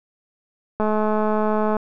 click train, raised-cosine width 1 ms, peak -9 dBFS, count 208, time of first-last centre 0.8-1.767 s, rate 214 Hz, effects none

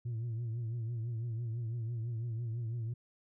sine tone with vibrato, 115.8 Hz, A#2, 11 cents flat, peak -32 dBFS, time 0.05-2.94 s, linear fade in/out 10 ms, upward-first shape triangle, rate 6 Hz, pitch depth 95 cents each way, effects tanh soft clip ceiling -33 dBFS

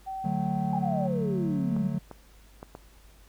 sine tone, 768 Hz, G5, 36 cents flat, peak -32 dBFS, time 0.06-1.08 s, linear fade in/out 20 ms
triangle chord, D major, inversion none, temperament equal with one note detuned, 146.83 / 183.61 / 220 Hz, D3 / F#3 / A3, 0 / -13 / 0 cents, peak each -30 / -27 / -31 dBFS, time 0.24-1.99 s, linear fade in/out 10 ms
sine exponential sweep, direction down, 849 to 174.61 Hz, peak -30 dBFS, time 0.73-1.95 s, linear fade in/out 2 ms
clicks, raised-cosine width 1 ms, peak -26 dBFS, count 4, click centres 1.765 / 2.113 / 2.629 / 2.751 s
effects added 50 Hz sine -53 dBFS peak until 3.28 s + pink hiss -59 dBFS RMS until 3.28 s

